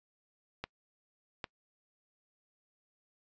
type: clicks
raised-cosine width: 0.3 ms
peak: -21 dBFS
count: 2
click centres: 0.64 / 1.442 s
effects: noise-tail reverb RT60 0.1 s tail -26 dB re dry + resampled to 16000 Hz